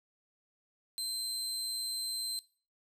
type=tone; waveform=25% pulse; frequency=4109 Hz; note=C8; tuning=32 cents flat; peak=-30 dBFS; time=0.98-2.39 s; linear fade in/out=0 ms; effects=noise-tail reverb RT60 0.4 s tail -20 dB re dry